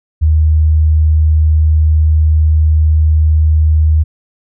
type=tone; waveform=sine; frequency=77.78 Hz; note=D#2; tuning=in tune; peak=-6 dBFS; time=0.21-4.04 s; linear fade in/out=20 ms; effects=none